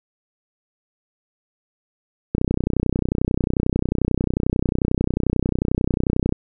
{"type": "click train", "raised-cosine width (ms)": 3, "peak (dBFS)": -6, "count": 125, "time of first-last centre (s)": [2.35, 6.324], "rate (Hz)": 31.2, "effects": []}